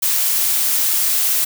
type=noise; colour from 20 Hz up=blue; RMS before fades=-17 dBFS; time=0.02-1.45 s; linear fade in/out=10 ms; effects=none